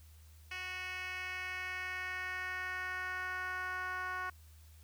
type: tone with band-pass filter sweep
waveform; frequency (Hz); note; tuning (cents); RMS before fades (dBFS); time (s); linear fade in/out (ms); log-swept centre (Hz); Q
10% pulse; 367.9; F#4; -10; -40; 0.51-4.3; 5; 2700 to 1300; 2.3
effects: added 78 Hz sine -55 dBFS peak until 4.83 s + white hiss -66 dBFS RMS until 4.83 s